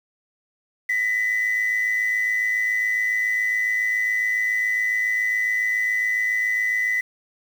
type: tone pair together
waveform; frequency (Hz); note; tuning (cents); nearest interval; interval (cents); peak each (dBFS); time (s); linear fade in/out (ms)
sine; 1892.8 / 2000; A#6 / B6; +26 / +21; minor second; 95; -26 / -19; 0.89-7.01; 5
effects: tanh soft clip ceiling -15 dBFS + 7-bit